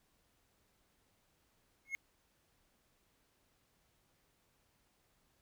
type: tone with exponential growth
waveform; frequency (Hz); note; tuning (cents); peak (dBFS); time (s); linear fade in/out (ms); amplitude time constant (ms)
triangle; 2168; C#7; -39; -30; 1.85-1.95; 0; 20
effects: pink hiss -75 dBFS RMS until 5.41 s